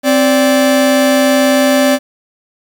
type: tone pair together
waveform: 45% pulse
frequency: 261.6 / 581.4 Hz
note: C4 / D5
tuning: 0 / -18 cents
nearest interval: octave + major second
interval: 1382 cents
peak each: -11 dBFS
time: 0.03-1.99 s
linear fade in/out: 50 ms
effects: 7-bit